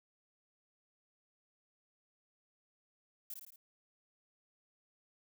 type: noise with echo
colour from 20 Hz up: violet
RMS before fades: -44 dBFS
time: 3.3-3.34 s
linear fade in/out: 2 ms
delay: 55 ms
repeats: 4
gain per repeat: -4 dB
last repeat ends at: 3.56 s
effects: none